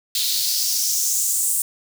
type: noise with high-pass filter sweep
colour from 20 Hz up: white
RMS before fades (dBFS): -21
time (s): 0.15-1.62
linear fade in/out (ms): 2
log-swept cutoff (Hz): 3800 to 8700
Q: 3.2
effects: none